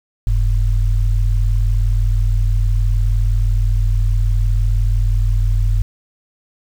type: tone pair together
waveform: sine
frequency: 43.05 / 102.4 Hz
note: F1 / G#2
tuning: -24 / -24 cents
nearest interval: octave + minor third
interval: 1500 cents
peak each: -13 / -18 dBFS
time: 0.27-5.82 s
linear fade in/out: 0 ms
effects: 7-bit